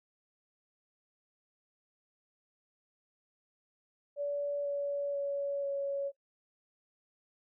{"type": "tone with pitch steps", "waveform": "sine", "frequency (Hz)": [574, 568.7, 563.5, 558.3], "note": ["D5", "C#5", "C#5", "C#5"], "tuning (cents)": [-40, 44, 28, 12], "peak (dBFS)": -31, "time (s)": [4.16, 6.12], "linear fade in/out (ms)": 50, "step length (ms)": 490, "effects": ["noise-tail reverb RT60 0.1 s tail -18 dB re dry"]}